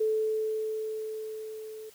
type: tone with level ramp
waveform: sine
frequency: 435.8 Hz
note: A4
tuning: 17 cents flat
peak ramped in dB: -23 to -40 dBFS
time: 0-1.9 s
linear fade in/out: 10 ms
effects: white hiss -56 dBFS RMS until 1.94 s